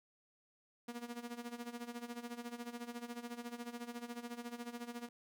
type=tone with tremolo; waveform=sawtooth; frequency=238.6 Hz; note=A#3; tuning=41 cents sharp; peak=-37 dBFS; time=0.88-5.09 s; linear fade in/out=5 ms; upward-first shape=sine; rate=14 Hz; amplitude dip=80%; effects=none